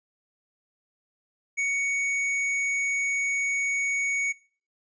sine tone with tanh clipping, 2232 Hz, C#7, 11 cents sharp, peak -25 dBFS, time 1.57-4.33 s, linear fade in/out 20 ms, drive 18 dB, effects noise-tail reverb RT60 0.4 s tail -20 dB re dry + resampled to 16000 Hz

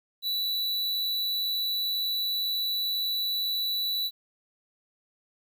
square tone, 3951 Hz, B7, in tune, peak -27 dBFS, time 0.22-4.11 s, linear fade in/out 50 ms, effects 10-bit

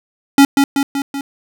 square tone with echo, 278.1 Hz, C#4, 6 cents sharp, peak -5 dBFS, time 0.38-0.45 s, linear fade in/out 2 ms, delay 190 ms, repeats 4, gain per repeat -4 dB, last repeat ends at 1.21 s, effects none

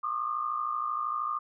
sine tone cluster, 1083 / 1204 / 1257 Hz, C#6 / D6 / D#6, -41 / +43 / +17 cents, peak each -36 / -30 / -38 dBFS, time 0.03-1.39 s, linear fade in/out 10 ms, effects none

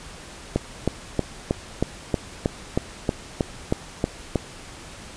click train, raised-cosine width 2 ms, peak -6 dBFS, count 13, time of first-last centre 0.56-4.357 s, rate 3.16 Hz, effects pink hiss -41 dBFS RMS until 5.16 s + resampled to 22050 Hz

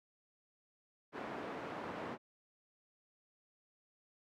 pink band-pass noise, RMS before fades -44 dBFS, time 1.12-2.18 s, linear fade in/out 50 ms, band 240 to 1500 Hz, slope 12 dB/octave, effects none

